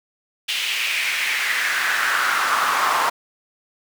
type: noise with high-pass filter sweep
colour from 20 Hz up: brown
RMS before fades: -21 dBFS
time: 0.48-3.1 s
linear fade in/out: 10 ms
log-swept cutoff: 2900 to 1000 Hz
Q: 3.4
effects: none